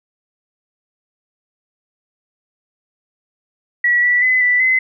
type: tone with pitch steps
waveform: sine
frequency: 1934 / 1957 / 2020 / 1976 / 2042 Hz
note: B6 / B6 / B6 / B6 / C7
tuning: -37 / -16 / +39 / 0 / -43 cents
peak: -11 dBFS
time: 3.84-4.79 s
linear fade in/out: 5 ms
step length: 190 ms
effects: none